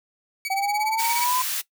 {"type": "tone with tremolo", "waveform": "sawtooth", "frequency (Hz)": 2270, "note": "C#7", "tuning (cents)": 41, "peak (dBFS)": -22, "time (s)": [0.45, 1.24], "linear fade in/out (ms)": 0, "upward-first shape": "sine", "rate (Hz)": 17, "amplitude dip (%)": 90}
{"type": "linear sweep", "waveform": "sine", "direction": "up", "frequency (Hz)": [764, 1022], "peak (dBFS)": -22, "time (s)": [0.5, 1.42], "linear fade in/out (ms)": 5}
{"type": "high-pass noise", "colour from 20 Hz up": "white", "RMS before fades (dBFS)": -27, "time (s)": [0.98, 1.62], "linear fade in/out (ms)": 20, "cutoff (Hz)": 1400, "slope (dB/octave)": 12}
{"effects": ["noise-tail reverb RT60 0.1 s tail -18 dB re dry"]}